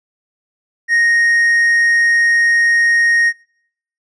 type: tone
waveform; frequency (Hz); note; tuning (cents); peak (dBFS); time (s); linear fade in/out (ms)
triangle; 1864.7; A#6; 0; -8; 0.88-3.33; 50
effects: noise-tail reverb RT60 0.7 s tail -25 dB re dry + resampled to 22050 Hz